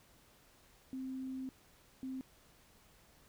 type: tone bursts at uneven times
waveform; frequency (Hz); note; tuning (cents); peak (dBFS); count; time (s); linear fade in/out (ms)
sine; 261.7; C4; 0; -39; 2; 0.93-1.49 / 2.03-2.21; 0
effects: pink hiss -65 dBFS RMS until 3.28 s